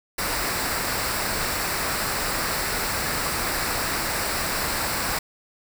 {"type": "noise with comb filter", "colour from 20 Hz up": "pink", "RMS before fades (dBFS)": -26, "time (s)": [0.18, 5.19], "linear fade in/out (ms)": 5, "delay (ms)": 0.31, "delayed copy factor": -0.55, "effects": []}